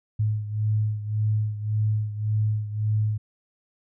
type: beating tone pair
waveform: sine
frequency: 106.6 / 108.4 Hz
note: G#2 / A2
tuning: +46 / -25 cents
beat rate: 1.8 Hz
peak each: -23 / -28 dBFS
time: 0.19-3.18 s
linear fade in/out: 10 ms
effects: none